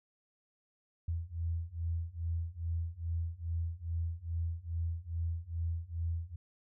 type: beating tone pair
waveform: sine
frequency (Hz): 82.41 / 84.81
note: E2 / E2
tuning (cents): 0 / +50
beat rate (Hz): 2.4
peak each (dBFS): -37 / -36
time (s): 1.08-6.36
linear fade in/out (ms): 5
effects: none